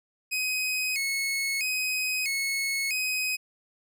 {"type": "tone with vibrato", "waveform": "sawtooth", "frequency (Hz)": 2349, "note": "D7", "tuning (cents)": 0, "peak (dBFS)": -23, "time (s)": [0.31, 3.37], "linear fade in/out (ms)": 20, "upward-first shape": "square", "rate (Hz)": 0.77, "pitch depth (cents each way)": 120, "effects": []}